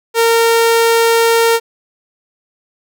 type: tone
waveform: sawtooth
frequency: 459.8 Hz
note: A#4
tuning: 24 cents flat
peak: -5 dBFS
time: 0.14-1.6 s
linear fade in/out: 50 ms
effects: none